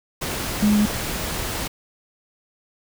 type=tone in noise; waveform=sine; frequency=209 Hz; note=G#3; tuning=11 cents sharp; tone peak=-14 dBFS; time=0.62-0.86 s; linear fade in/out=10 ms; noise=pink; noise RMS=-27 dBFS; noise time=0.21-1.68 s; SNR=+10 dB; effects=none